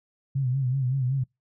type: tone with vibrato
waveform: sine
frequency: 130.81 Hz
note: C3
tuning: in tune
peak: -22 dBFS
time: 0.35-1.24 s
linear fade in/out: 10 ms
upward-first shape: sine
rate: 5.3 Hz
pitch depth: 94 cents each way
effects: noise-tail reverb RT60 0.2 s tail -26 dB re dry